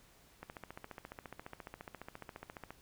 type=click train; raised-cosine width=0.5 ms; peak=-30 dBFS; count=34; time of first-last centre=0.43-2.706 s; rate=14.5 Hz; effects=pink hiss -64 dBFS RMS until 2.81 s